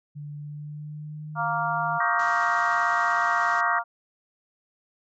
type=tone with pitch glide; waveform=sine; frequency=146.83 to 155.56 Hz; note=D3 to D#3; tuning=0 to 0 cents; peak=-34 dBFS; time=0.15-1.99 s; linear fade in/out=20 ms; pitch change=+100 cents; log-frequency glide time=0.36-1.75 s
type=harmonic tone; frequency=233.1 Hz; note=A#3; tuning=in tune; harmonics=3 / 4 / 5 / 6; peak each=-29 / -29 / -29 / -29 dBFS; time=1.35-3.84 s; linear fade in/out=50 ms
type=chord; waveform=sine; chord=Eb dominant seventh; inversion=third; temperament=equal with one note detuned; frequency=1108.7 / 1244.5 / 1568 / 1886.3 Hz; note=Db6 / Eb6 / G6 / Bb6; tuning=0 / 0 / 0 / +20 cents; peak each=-29 dBFS; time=2-3.79 s; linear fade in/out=5 ms
type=noise; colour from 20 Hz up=white; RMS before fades=-41 dBFS; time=2.19-3.61 s; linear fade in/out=5 ms
effects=resampled to 16000 Hz